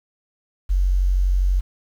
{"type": "tone", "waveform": "sine", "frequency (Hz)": 46.18, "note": "F#1", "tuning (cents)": -3, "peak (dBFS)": -15, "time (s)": [0.69, 1.61], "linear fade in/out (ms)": 20, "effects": ["8-bit"]}